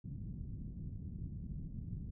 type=low-pass noise; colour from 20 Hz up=white; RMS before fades=-44 dBFS; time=0.04-2.11 s; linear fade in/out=10 ms; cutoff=180 Hz; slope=24 dB/octave; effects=none